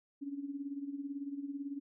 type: tone with tremolo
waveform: sine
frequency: 281.2 Hz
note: C#4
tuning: 25 cents sharp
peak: -35 dBFS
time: 0.21-1.8 s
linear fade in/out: 20 ms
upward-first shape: sine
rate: 18 Hz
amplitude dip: 70%
effects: none